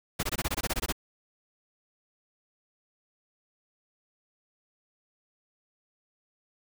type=noise bursts; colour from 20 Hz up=pink; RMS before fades=-29 dBFS; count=12; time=0.19-0.925 s; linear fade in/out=10 ms; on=42 ms; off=21 ms; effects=none